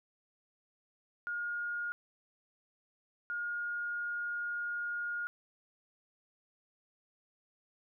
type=tone bursts at uneven times; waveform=sine; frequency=1426 Hz; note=F6; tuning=36 cents sharp; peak=-34 dBFS; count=2; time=1.27-1.92 / 3.3-5.27 s; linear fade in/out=0 ms; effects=none